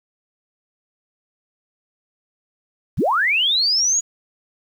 sine linear sweep, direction up, 36.56 to 6860 Hz, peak -15 dBFS, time 2.97-4.01 s, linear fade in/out 20 ms, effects 8-bit

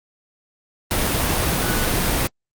sine tone in noise, 1481 Hz, F#6, 1 cent sharp, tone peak -29 dBFS, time 1.62-1.85 s, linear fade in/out 0 ms, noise pink, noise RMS -20 dBFS, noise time 0.91-2.27 s, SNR -12 dB, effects Opus 32 kbps

